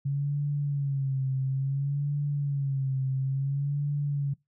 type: tone with vibrato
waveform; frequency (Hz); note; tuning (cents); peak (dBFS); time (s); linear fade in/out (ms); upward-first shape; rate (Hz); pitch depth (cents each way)
sine; 138.59; C#3; 0; -25; 0.05-4.34; 10; sine; 0.58; 76
effects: noise-tail reverb RT60 0.2 s tail -23 dB re dry